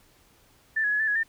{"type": "tone with pitch steps", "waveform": "sine", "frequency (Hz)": [1769, 1679, 1693, 1760, 1676, 1801], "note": ["A6", "G#6", "G#6", "A6", "G#6", "A6"], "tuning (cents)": [9, 18, 33, 0, 15, 40], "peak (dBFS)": -22, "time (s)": [0.76, 1.234], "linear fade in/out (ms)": 10, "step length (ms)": 79, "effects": ["pink hiss -60 dBFS RMS until 1.28 s"]}